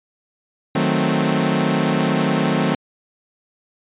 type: chord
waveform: sawtooth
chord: D# diminished seventh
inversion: none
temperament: equal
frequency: 155.56 / 185 / 220 / 261.6 Hz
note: D#3 / F#3 / A3 / C4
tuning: 0 / 0 / 0 / 0 cents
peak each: -18 dBFS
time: 0.75-2.75 s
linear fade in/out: 5 ms
effects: resampled to 8000 Hz